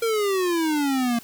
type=exponential sweep; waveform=square; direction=down; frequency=466.2 to 230.5 Hz; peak=-21 dBFS; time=0.02-1.19 s; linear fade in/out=5 ms; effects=white hiss -46 dBFS RMS until 1.23 s